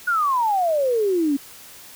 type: exponential sweep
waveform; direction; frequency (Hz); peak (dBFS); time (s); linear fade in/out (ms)
sine; down; 1480 to 270.1; -17; 0.07-1.37; 10
effects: white hiss -43 dBFS RMS until 1.95 s